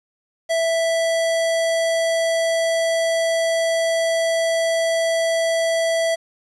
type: tone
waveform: square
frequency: 659.3 Hz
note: E5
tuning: in tune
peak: -18 dBFS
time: 0.49-6.16 s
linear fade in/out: 20 ms
effects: resampled to 24000 Hz + 8-bit